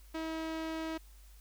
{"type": "tone with low-pass filter", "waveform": "sawtooth", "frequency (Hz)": 321.1, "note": "E4", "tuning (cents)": -45, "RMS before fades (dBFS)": -38, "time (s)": [0.14, 0.98], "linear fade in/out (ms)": 10, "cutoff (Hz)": 4900, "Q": 0.67, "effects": ["added 50 Hz sine -53 dBFS peak until 1.4 s", "white hiss -64 dBFS RMS until 1.4 s"]}